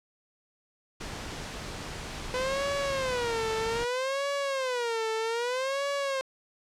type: noise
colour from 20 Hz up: pink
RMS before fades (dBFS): -38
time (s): 1-3.85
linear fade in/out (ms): 10
type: tone with vibrato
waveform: sawtooth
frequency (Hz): 500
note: B4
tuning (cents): +21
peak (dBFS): -24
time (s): 2.34-6.21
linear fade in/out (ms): 0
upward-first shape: sine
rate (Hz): 0.63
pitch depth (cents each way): 210
effects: low-pass 7000 Hz 12 dB/octave